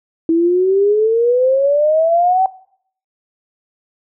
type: exponential sweep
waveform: sine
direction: up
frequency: 324.1 to 770 Hz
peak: -10 dBFS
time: 0.29-2.46 s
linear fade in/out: 2 ms
effects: noise-tail reverb RT60 0.6 s tail -19 dB re dry